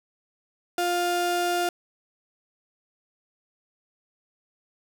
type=tone pair together; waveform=35% pulse; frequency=351.5 / 703 Hz; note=F4 / F5; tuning=+11 / +11 cents; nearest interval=octave; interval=1200 cents; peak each=-25 dBFS; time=0.78-1.69 s; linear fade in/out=2 ms; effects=none